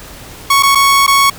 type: tone with dropouts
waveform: sawtooth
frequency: 1108.7 Hz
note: C#6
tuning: in tune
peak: -3 dBFS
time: 0.5-1.3 s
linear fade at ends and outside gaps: 5 ms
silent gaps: 0.626-0.632 / 0.75-0.754 / 1.066-1.077 s
effects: pink hiss -33 dBFS RMS until 1.38 s